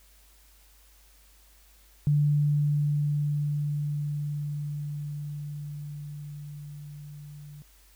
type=tone with level ramp; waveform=sine; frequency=146.83 Hz; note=D3; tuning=in tune; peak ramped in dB=-19 to -42 dBFS; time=2.07-7.62 s; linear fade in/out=0 ms; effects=added 50 Hz sine -57 dBFS peak until 7.95 s + white hiss -60 dBFS RMS until 7.95 s